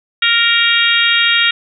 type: harmonic tone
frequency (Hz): 466.2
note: A#4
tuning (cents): 0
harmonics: 3 / 4 / 5 / 6 / 7 / 8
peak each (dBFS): -17 / -17 / -17 / -17 / -17 / -17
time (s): 0.22-1.51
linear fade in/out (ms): 5
effects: none